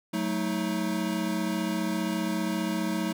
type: chord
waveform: square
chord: D# diminished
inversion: first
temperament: equal with one note detuned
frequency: 185 / 220 / 318 Hz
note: F#3 / A3 / D#4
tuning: 0 / 0 / +38 cents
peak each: -32 dBFS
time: 0.13-3.13 s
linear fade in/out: 10 ms
effects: none